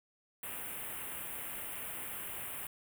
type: band-stop noise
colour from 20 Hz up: white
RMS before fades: -42 dBFS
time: 0.43-2.67 s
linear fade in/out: 2 ms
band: 3100 to 8800 Hz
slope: 48 dB/octave
effects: none